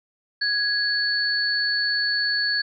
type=tone pair together; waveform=sine; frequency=1663 / 4440 Hz; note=G#6 / C#8; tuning=+2 / +2 cents; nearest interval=octave + perfect fourth; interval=1700 cents; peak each=-23 dBFS; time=0.41-2.62 s; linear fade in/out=10 ms; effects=none